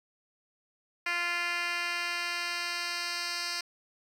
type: tone with band-pass filter sweep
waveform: 10% pulse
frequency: 347.4 Hz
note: F4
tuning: 9 cents flat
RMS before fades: -33 dBFS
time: 1.06-3.61 s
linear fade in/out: 5 ms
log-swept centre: 2500 to 4400 Hz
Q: 1.8
effects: 10-bit